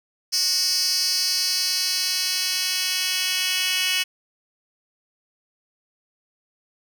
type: tone with high-pass filter sweep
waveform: 10% pulse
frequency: 369.5 Hz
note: F#4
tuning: 2 cents flat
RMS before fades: -23 dBFS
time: 0.32-4.04 s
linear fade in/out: 20 ms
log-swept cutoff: 5000 to 3100 Hz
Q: 4.3
effects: none